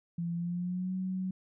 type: tone with pitch glide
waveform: sine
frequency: 170.2 to 186.68 Hz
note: F3 to F#3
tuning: -44 to +16 cents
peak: -31 dBFS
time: 0.18-1.31 s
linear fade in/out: 5 ms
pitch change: +160 cents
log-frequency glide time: 0.35-0.94 s
effects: none